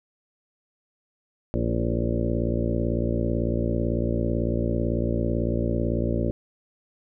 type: harmonic tone with a mistuned harmonic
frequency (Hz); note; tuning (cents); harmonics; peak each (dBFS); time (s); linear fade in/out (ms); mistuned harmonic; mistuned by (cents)
58; A#1; -8; 1 / 2 / 3 / 4 / 5 / 6 / 7 / 8 / 9 / 10; -28 / -28 / -33 / -29 / -35 / -31 / -35 / -37 / -34 / -34; 1.54-6.31; 0; 6; -45
effects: none